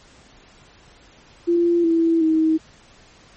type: tone with pitch steps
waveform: sine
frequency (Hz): 343.2 / 330.4 / 318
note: F4 / E4 / D#4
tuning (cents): -30 / +4 / +38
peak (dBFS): -14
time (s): 1.47-2.58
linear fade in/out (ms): 20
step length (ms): 370
effects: pink hiss -50 dBFS RMS until 3.36 s + MP3 32 kbps